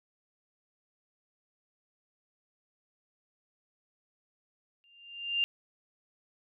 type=tone with exponential growth; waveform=sine; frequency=2794 Hz; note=F7; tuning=in tune; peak=-23 dBFS; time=4.84-5.44 s; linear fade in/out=0 ms; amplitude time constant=130 ms; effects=none